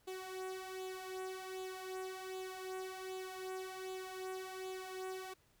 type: tone with flanger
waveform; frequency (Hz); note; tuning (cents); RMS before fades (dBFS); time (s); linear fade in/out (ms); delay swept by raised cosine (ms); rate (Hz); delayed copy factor
sawtooth; 375.1; F#4; +24; -45; 0.07-5.34; 10; 0.27 to 2.57; 1.3; +0.6
effects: pink hiss -72 dBFS RMS until 5.6 s